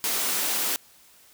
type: high-pass noise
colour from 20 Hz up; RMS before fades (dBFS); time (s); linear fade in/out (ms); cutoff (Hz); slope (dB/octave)
white; -26; 0.04-0.76; 0; 190; 24
effects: white hiss -55 dBFS RMS until 1.33 s